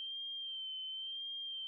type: tone with vibrato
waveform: sine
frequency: 3136 Hz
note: G7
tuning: in tune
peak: -40 dBFS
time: 0-1.67 s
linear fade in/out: 0 ms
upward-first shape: sine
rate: 0.94 Hz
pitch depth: 40 cents each way
effects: none